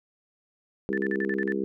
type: harmonic tone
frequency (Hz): 67.1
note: C2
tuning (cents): +44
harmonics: 3 / 4 / 5 / 6 / 7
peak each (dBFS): -31 / -36 / -31 / -30 / -37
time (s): 0.89-1.64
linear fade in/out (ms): 0
type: tone bursts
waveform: sine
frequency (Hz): 1760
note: A6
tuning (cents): 0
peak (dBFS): -29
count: 7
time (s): 0.93-1.522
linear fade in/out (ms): 0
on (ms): 46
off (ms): 45
effects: none